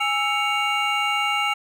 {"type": "tone cluster", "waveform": "triangle", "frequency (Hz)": [825, 1319, 2231, 2797], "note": ["G#5", "E6", "C#7", "F7"], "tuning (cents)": [-12, 1, 11, 2], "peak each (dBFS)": -24, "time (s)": [0, 1.54], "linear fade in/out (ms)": 10, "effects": []}